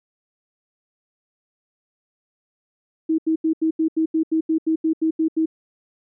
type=tone bursts; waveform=sine; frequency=320 Hz; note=D#4; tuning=49 cents sharp; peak=-16 dBFS; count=14; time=3.09-5.459 s; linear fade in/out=10 ms; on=94 ms; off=81 ms; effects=none